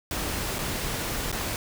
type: noise with dropouts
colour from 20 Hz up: pink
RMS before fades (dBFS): -30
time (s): 0.11-1.56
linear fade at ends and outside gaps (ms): 1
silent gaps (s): 0.585-0.589 / 1.317-1.326
effects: none